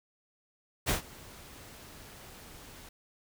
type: noise with ADSR envelope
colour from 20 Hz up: pink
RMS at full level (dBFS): -27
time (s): 0.86-2.89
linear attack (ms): 32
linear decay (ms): 120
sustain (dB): -23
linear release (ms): 4
effects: none